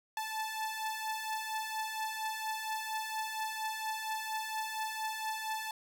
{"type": "beating tone pair", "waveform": "sawtooth", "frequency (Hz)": [872, 876.3], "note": ["A5", "A5"], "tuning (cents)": [-16, -7], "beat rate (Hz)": 4.3, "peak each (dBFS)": [-37, -33], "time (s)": [0.17, 5.71], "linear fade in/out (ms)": 2, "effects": []}